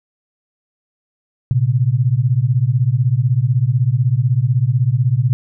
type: beating tone pair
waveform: sine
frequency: 116.54 / 132.54 Hz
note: A#2 / C3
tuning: 0 / +23 cents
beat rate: 16 Hz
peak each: -15 dBFS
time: 1.51-5.33 s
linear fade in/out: 0 ms
effects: none